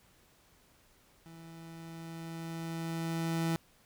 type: tone with level ramp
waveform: 30% pulse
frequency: 164.81 Hz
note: E3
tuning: in tune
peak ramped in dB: -47 to -26 dBFS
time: 1.26-3.56 s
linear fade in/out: 0 ms
effects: pink hiss -65 dBFS RMS until 3.85 s